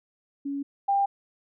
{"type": "tone pair in turn", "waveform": "sine", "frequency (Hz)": [280.4, 795.8], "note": ["C#4", "G5"], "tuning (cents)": [20, 26], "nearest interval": "octave + tritone", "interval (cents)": 1806, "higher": "second", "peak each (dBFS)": [-28, -20], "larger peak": "second", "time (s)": [[0.45, 0.63], [0.88, 1.06]], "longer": "neither", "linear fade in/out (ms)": 10, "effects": []}